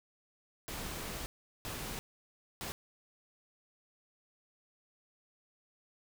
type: noise bursts at uneven times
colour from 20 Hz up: pink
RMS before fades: -41 dBFS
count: 3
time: 0.68-1.26 / 1.65-1.99 / 2.61-2.72 s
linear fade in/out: 0 ms
effects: none